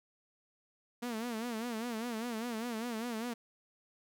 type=tone with vibrato; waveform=sawtooth; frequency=231.2 Hz; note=A#3; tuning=14 cents flat; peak=-32 dBFS; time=1.02-3.34 s; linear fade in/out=10 ms; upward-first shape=sine; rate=5 Hz; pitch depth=110 cents each way; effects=none